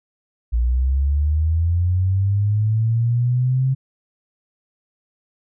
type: linear sweep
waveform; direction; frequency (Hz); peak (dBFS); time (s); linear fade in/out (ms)
sine; up; 57.2 to 133.7; -15; 0.52-3.75; 20
effects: none